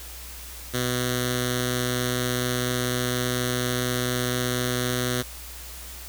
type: tone with notch filter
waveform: 5% pulse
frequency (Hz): 124.2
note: B2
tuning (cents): +10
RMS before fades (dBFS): -26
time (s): 0.73-5.23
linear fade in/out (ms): 20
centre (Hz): 880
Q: 0.65
effects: added 60 Hz sine -41 dBFS peak until 6.08 s + white hiss -41 dBFS RMS until 6.08 s